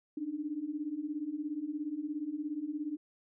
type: beating tone pair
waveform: sine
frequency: 287.5 / 304.5 Hz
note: D4 / D#4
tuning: -37 / -37 cents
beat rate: 17 Hz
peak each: -39 / -36 dBFS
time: 0.17-2.97 s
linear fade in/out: 5 ms
effects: none